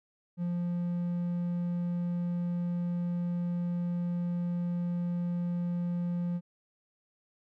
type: tone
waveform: triangle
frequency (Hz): 174.61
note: F3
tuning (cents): 0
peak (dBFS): -27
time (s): 0.37-6.41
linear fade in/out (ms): 50
effects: none